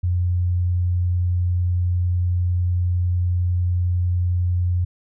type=tone; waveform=sine; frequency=88.9 Hz; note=F2; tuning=31 cents sharp; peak=-17 dBFS; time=0.03-4.85 s; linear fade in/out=10 ms; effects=none